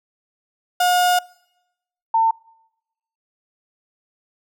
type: tone pair in turn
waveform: 35% pulse / sine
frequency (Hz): 718 / 901.2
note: F5 / A5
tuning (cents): +48 / +41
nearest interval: major third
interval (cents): 393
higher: second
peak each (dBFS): -13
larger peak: neither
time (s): 0.8-1.19 / 2.14-2.31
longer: first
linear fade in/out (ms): 5
effects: noise-tail reverb RT60 0.9 s tail -25 dB re dry